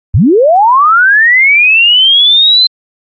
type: linear sweep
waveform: sine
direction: up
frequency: 69.3 to 4112 Hz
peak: -3 dBFS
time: 0.14-2.67 s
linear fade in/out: 5 ms
effects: Opus 48 kbps